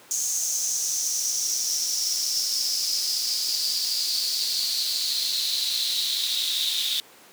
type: noise with high-pass filter sweep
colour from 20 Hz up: pink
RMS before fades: -26 dBFS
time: 0.11-7 s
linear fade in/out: 0 ms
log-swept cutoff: 6500 to 3600 Hz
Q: 7.6
effects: pink hiss -50 dBFS RMS until 7.32 s + high-pass 300 Hz 12 dB/octave